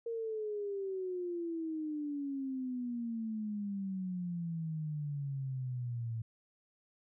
sine exponential sweep, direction down, 466.2 to 112.1 Hz, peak -35 dBFS, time 0.06-6.22 s, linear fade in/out 5 ms, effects none

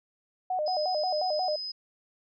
sine tone with vibrato, 671 Hz, E5, 31 cents sharp, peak -26 dBFS, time 0.5-1.56 s, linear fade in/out 5 ms, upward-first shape square, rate 5.6 Hz, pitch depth 170 cents each way
sine tone, 5040 Hz, D#8, 21 cents sharp, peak -33 dBFS, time 0.66-1.72 s, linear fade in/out 10 ms
effects none

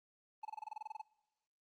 triangle tone bursts, 862 Hz, A5, 36 cents flat, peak -39 dBFS, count 13, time 0.43-1.015 s, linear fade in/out 5 ms, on 21 ms, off 26 ms, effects noise-tail reverb RT60 0.9 s tail -22 dB re dry + Opus 24 kbps

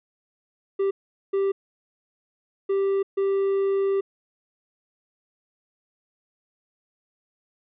triangle tone bursts at uneven times, 392.1 Hz, G4, in tune, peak -18 dBFS, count 4, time 0.79-0.91 / 1.33-1.52 / 2.69-3.03 / 3.17-4.01 s, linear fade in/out 10 ms, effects resampled to 8000 Hz

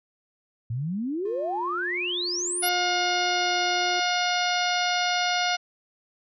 sine exponential sweep, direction up, 108.6 to 12000 Hz, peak -26 dBFS, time 0.7-2.69 s, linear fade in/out 5 ms
triangle tone with vibrato, 354.8 Hz, F4, 27 cents sharp, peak -31 dBFS, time 1.25-4 s, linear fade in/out 5 ms, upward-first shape triangle, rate 1.6 Hz, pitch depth 11 cents each way
harmonic tone, 715 Hz, F5, 41 cents sharp, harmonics 1 / 2 / 3 / 4 / 5 / 6 / 7 / 8, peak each -26 / -29 / -31 / -32 / -33 / -34 / -34 / -35 dBFS, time 2.62-5.57 s, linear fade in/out 20 ms
effects none

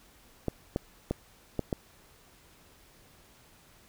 clicks, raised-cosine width 2 ms, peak -15 dBFS, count 5, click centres 0.483 / 0.761 / 1.11 / 1.593 / 1.728 s, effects pink hiss -59 dBFS RMS until 3.88 s

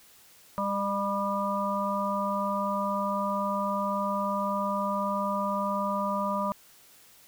harmonic tone with a mistuned harmonic, 200.6 Hz, G3, 40 cents sharp, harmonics 1 / 3 / 5 / 6, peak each -32 / -32 / -31 / -32 dBFS, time 0.58-6.52 s, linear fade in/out 0 ms, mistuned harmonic 5, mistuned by -37 cents, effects white hiss -56 dBFS RMS until 7.27 s

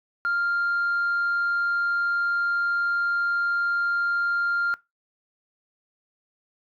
sine tone, 1396.9 Hz, F6, in tune, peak -20 dBFS, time 0.25-4.74 s, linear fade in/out 0 ms, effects noise-tail reverb RT60 0.2 s tail -21 dB re dry + tanh soft clip ceiling -19 dBFS

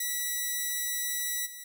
5% pulse tone with level steps, 1951 Hz, B6, 22 cents flat, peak -19 / -31 dBFS, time 0-1.64 s, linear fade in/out 5 ms, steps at 1.45 s, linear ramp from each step 20 ms, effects none

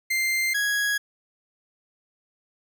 40% pulse tone pair in turn, 2093 / 1661.2 Hz, C7 / G#6, 0 / 0 cents, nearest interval major third, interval 400 cents, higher first, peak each -21 dBFS, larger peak neither, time 0.1-0.54 / 0.54-0.98 s, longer neither, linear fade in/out 10 ms, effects none

